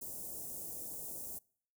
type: band-stop noise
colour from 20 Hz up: white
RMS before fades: -44 dBFS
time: 0.01-1.39 s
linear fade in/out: 10 ms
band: 660 to 7500 Hz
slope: 24 dB/octave
effects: noise-tail reverb RT60 0.6 s tail -26 dB re dry